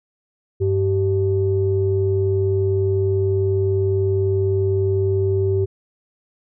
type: tone pair together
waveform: sine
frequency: 98 / 386.5 Hz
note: G2 / G4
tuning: 0 / -24 cents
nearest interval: 2 octaves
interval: 2376 cents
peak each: -18 dBFS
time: 0.6-5.66 s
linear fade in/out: 20 ms
effects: tanh soft clip ceiling -8 dBFS